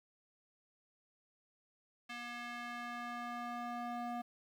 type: tone with band-pass filter sweep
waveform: square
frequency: 239.8 Hz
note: A#3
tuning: 49 cents sharp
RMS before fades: -43 dBFS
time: 2.09-4.22 s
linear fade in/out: 10 ms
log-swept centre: 2300 to 720 Hz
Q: 1.3
effects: 11-bit